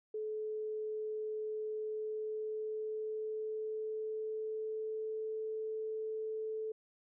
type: tone with pitch glide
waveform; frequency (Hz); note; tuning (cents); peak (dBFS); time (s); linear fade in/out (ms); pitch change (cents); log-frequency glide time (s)
sine; 430.9 to 437.2; A4 to A4; -36 to -11; -36; 0.14-6.72; 5; +25; 1.75-5.33
effects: none